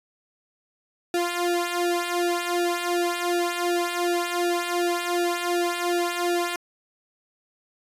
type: tone with flanger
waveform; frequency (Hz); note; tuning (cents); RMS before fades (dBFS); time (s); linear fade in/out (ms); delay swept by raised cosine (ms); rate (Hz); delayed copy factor
sawtooth; 349.2; F4; 0; -25; 1.14-6.56; 2; 1.9 to 2.71; 2.7; -1
effects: resampled to 32000 Hz